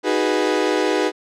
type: chord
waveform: 35% pulse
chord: G# minor seventh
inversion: second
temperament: equal with one note detuned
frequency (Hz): 311.1 / 370 / 415.3 / 491.9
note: D#4 / F#4 / G#4 / B4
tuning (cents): 0 / 0 / 0 / -7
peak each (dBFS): -21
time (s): 0.03-1.12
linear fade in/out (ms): 50
effects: low-pass 6000 Hz 12 dB/octave